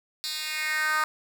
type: tone with high-pass filter sweep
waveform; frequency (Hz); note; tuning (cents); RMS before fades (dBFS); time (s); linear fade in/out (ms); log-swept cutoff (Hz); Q
10% pulse; 308.7; D#4; -14; -28; 0.24-1.04; 0; 4000 to 1200; 3
effects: none